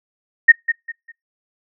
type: tone with echo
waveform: sine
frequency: 1850 Hz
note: A#6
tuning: 14 cents flat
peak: -3 dBFS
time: 0.48-0.52 s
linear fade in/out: 10 ms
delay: 200 ms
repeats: 3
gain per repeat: -11 dB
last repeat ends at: 1.12 s
effects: noise-tail reverb RT60 0.2 s tail -24 dB re dry